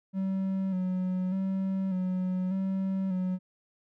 triangle tone with vibrato, 187.8 Hz, F#3, 26 cents sharp, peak -25 dBFS, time 0.13-3.39 s, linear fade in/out 50 ms, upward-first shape square, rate 0.84 Hz, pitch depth 34 cents each way, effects none

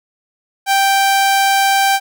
sawtooth tone, 784 Hz, G5, in tune, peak -7 dBFS, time 0.66-2 s, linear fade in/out 50 ms, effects none

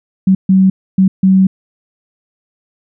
sine tone bursts at uneven times, 189.9 Hz, F#3, 45 cents sharp, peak -5 dBFS, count 4, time 0.27-0.35 / 0.49-0.7 / 0.98-1.08 / 1.23-1.47 s, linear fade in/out 5 ms, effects none

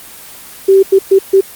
sine tone bursts at uneven times, 387.4 Hz, G4, 20 cents flat, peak -3 dBFS, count 4, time 0.68-0.83 / 0.92-0.99 / 1.11-1.19 / 1.33-1.41 s, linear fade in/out 10 ms, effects white hiss -33 dBFS RMS until 1.55 s + Opus 24 kbps

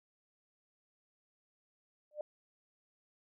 sine tone with exponential growth, 600 Hz, D5, 37 cents sharp, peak -32 dBFS, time 2.11-2.21 s, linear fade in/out 2 ms, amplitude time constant 21 ms, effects none

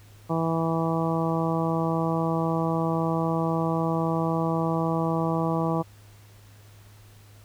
harmonic tone, 163.8 Hz, E3, 11 cents flat, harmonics 1 / 2 / 3 / 4 / 5 / 6 / 7, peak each -26 / -29 / -31 / -32 / -33 / -34 / -34 dBFS, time 0.29-5.83 s, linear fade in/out 20 ms, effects added 103 Hz sine -49 dBFS peak until 7.44 s + pink hiss -56 dBFS RMS until 7.44 s

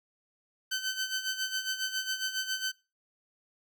15% pulse tone with tremolo, 1531 Hz, G6, 41 cents flat, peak -22 dBFS, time 0.71-2.72 s, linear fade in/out 10 ms, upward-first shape sine, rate 7.3 Hz, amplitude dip 70%, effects noise-tail reverb RT60 0.3 s tail -22 dB re dry

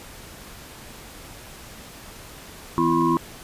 sine tone cluster, 163.5 / 252 / 335.4 / 990 / 1072 Hz, E3 / B3 / E4 / B5 / C6, -14 / +35 / +30 / +4 / +42 cents, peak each -27 / -24 / -21 / -26 / -23 dBFS, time 2.78-3.17 s, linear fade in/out 0 ms, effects pink hiss -42 dBFS RMS until 3.43 s + resampled to 32000 Hz

